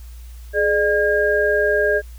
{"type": "tone cluster", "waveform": "sine", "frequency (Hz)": [420.1, 600, 1622], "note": ["G#4", "D5", "G#6"], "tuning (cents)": [20, 37, -41], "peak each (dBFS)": -19, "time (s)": [0.53, 2.02], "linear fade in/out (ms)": 50, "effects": ["added 59 Hz sine -34 dBFS peak until 2.18 s", "white hiss -51 dBFS RMS until 2.18 s"]}